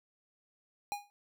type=tone with exponential decay; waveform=square; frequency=818 Hz; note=G#5; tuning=26 cents flat; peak=-31 dBFS; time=0.92-1.1 s; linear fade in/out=0 ms; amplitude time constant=38 ms; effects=none